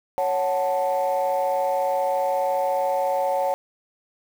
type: chord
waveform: sine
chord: F# minor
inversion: second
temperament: equal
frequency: 554.4 / 740 / 880 Hz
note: C#5 / F#5 / A5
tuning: 0 / 0 / 0 cents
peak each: -22 / -24 / -25 dBFS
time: 0.18-3.54 s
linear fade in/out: 0 ms
effects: tanh soft clip ceiling -14 dBFS + 7-bit